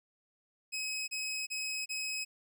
20% pulse tone bursts, 2546 Hz, D#7, 39 cents sharp, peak -30 dBFS, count 4, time 0.72-2.25 s, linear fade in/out 20 ms, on 360 ms, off 30 ms, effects none

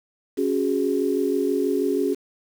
sine chord, C# suspended fourth, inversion none, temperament just, 277.2 / 369.6 / 415.8 Hz, C#4 / F#4 / G#4, 0 / -2 / +2 cents, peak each -24 dBFS, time 0.37-2.15 s, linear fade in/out 20 ms, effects 7-bit

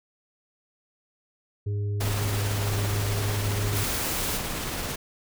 harmonic tone, 102.5 Hz, G#2, 22 cents flat, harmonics 1 / 3 / 4, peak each -25 / -47 / -39 dBFS, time 1.66-3.84 s, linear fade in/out 10 ms
pink noise with tremolo, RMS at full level -30 dBFS, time 2-4.96 s, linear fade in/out 10 ms, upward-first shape triangle, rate 18 Hz, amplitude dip 25%
white noise, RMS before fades -31 dBFS, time 3.72-4.41 s, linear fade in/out 50 ms
effects none

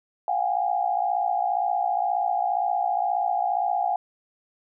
sine tone cluster, 704 / 759 / 821 Hz, F5 / F#5 / G#5, +14 / +44 / -20 cents, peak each -26 dBFS, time 0.28-3.96 s, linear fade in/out 2 ms, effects none

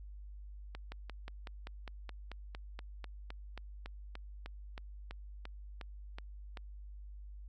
slowing click train, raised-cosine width 0.3 ms, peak -29 dBFS, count 23, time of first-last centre 0.75-6.572 s, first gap 170 ms, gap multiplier 1.04, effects added 50 Hz sine -46 dBFS peak until 7.48 s

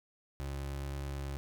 30% pulse tone, 69.3 Hz, C#2, in tune, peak -34 dBFS, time 0.4-1.37 s, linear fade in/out 0 ms, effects none

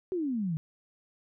sine exponential sweep, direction down, 384.4 to 150 Hz, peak -28 dBFS, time 0.12-0.57 s, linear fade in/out 0 ms, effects none

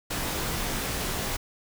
pink noise with comb filter, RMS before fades -30 dBFS, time 0.1-1.37 s, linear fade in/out 10 ms, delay 20 ms, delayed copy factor -0.65, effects none

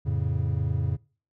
triangle chord, F augmented, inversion none, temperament equal, 87.31 / 110 / 138.59 Hz, F2 / A2 / C#3, 0 / 0 / 0 cents, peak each -26 dBFS, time 0.05-0.97 s, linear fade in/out 20 ms, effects noise-tail reverb RT60 0.4 s tail -24 dB re dry

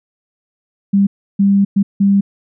sine tone bursts at uneven times, 198.5 Hz, G3, 22 cents sharp, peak -8 dBFS, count 4, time 0.93-1.07 / 1.39-1.65 / 1.76-1.83 / 2-2.21 s, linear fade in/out 10 ms, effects none

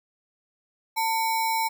sine tone with sample-and-hold, 900 Hz, A5, 39 cents sharp, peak -22 dBFS, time 0.96-1.69 s, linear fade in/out 20 ms, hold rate 3150 Hz, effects none

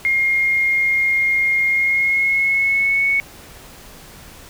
sine tone with pitch glide, 2132 to 2215 Hz, C7 to C#7, +32 to -2 cents, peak -14 dBFS, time 0.05-3.2 s, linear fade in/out 0 ms, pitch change +66 cents, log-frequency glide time 1.68-3.07 s, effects pink hiss -41 dBFS RMS until 4.49 s

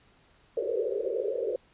pink band-pass noise, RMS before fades -30 dBFS, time 0.57-1.56 s, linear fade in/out 2 ms, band 380 to 560 Hz, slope 96 dB/octave, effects pink hiss -62 dBFS RMS until 1.73 s + resampled to 8000 Hz

